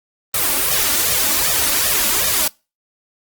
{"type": "noise with flanger", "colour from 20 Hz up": "white", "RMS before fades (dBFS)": -17, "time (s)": [0.34, 2.48], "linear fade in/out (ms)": 5, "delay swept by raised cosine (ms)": [1.6, 3.5], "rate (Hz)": 2.6, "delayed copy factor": 0.9, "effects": ["noise-tail reverb RT60 0.3 s tail -26 dB re dry", "Opus 24 kbps"]}